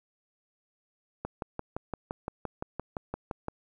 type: click train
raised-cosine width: 1 ms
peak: -19 dBFS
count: 14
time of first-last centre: 1.25-3.484 s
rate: 5.82 Hz
effects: 10-bit